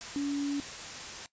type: tone in noise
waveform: sine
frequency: 284.1 Hz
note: C#4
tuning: 43 cents sharp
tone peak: -28 dBFS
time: 0.16-0.6 s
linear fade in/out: 0 ms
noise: white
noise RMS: -41 dBFS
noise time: 0.01-1.26 s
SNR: +10 dB
effects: noise-tail reverb RT60 0.1 s tail -17 dB re dry + resampled to 16000 Hz